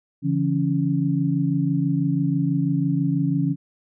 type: tone cluster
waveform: sine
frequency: 143.5 / 169.6 / 278.2 Hz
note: D3 / E3 / C#4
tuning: -40 / +50 / +6 cents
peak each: -23 dBFS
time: 0.22-3.56 s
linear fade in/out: 50 ms
effects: none